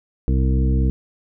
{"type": "harmonic tone with a mistuned harmonic", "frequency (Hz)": 65, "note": "C2", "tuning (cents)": -11, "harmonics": [1, 2, 3, 4, 5, 7], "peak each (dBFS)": [-16, -22, -26, -28, -30, -33], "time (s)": [0.28, 0.9], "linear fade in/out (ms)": 0, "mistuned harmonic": 1, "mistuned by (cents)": -33, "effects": []}